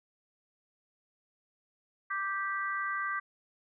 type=chord; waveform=sine; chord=G major; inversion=second; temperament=just; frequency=1176 / 1568 / 1960 Hz; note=D6 / G6 / B6; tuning=+2 / 0 / -14 cents; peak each=-34 / -35 / -38 dBFS; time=2.1-3.2 s; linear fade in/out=10 ms; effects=none